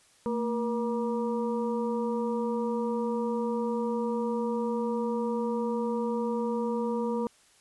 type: harmonic tone with a mistuned harmonic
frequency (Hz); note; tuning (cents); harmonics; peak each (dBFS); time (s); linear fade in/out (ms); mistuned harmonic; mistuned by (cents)
238; A#3; +36; 1 / 2 / 4 / 5; -30 / -30 / -36 / -44; 0.26-7.27; 0; 1; -81
effects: white hiss -61 dBFS RMS until 7.6 s + resampled to 24000 Hz